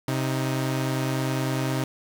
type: tone pair together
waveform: sawtooth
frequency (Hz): 131.77 / 313.4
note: C3 / D#4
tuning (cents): +13 / +13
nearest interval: octave + minor third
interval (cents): 1500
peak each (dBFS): -21 / -26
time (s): 0.08-1.84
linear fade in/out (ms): 2
effects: 8-bit